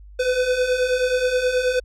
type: beating tone pair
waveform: square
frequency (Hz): 496.5 / 505.9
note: B4 / B4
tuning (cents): +9 / +42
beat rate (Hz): 9.4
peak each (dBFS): -25 / -20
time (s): 0.19-1.8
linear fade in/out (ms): 10
effects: added 50 Hz sine -40 dBFS peak until 1.84 s + low-pass 7000 Hz 12 dB/octave